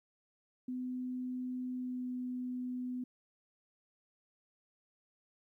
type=tone with pitch glide; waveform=sine; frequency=252.5 to 250.5 Hz; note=B3 to B3; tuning=+39 to +25 cents; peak=-36 dBFS; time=0.68-3.04 s; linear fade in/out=5 ms; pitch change=-14 cents; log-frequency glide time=1.71-2.11 s; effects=13-bit